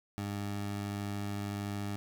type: tone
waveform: 20% pulse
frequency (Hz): 101.5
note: G#2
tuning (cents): -39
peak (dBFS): -30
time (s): 0.18-1.96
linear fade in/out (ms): 0
effects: none